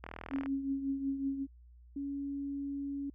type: click train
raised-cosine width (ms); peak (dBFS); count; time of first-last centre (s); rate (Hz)
0.5; -27; 18; 0.04-0.46; 40.5
type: tone with tremolo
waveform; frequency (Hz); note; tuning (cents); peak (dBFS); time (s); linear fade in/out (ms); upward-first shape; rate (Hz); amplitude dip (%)
sine; 273.5; C#4; -23; -29; 0.3-1.47; 50; triangle; 5.4; 65
type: tone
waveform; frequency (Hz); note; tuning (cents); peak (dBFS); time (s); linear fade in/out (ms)
sine; 280; C#4; +18; -35; 1.96-3.1; 5
effects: added 60 Hz sine -54 dBFS peak until 3.14 s